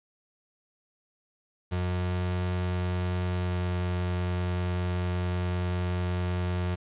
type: tone with pitch glide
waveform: 35% pulse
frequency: 90.1 to 89.48 Hz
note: F#2 to F2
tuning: -45 to +43 cents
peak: -25 dBFS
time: 1.71-6.76 s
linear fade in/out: 20 ms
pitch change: -12 cents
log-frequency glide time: 3.27-3.65 s
effects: resampled to 8000 Hz + 9-bit